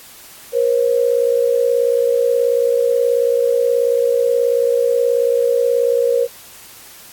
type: tone pair together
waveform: sine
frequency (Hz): 477.5 / 536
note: A#4 / C5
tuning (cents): +42 / +42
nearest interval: major second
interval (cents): 200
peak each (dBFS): -14 / -17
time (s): 0.52-6.28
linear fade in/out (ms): 50
effects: white hiss -40 dBFS RMS until 7.12 s + AAC 64 kbps